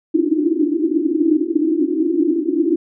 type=band-pass noise; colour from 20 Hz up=white; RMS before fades=-17 dBFS; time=0.14-2.76 s; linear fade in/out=5 ms; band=290 to 340 Hz; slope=96 dB/octave; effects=none